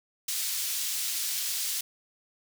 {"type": "high-pass noise", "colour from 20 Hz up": "pink", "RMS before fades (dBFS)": -31, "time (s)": [0.28, 1.81], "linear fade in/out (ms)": 5, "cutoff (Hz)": 4200, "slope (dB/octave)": 12, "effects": []}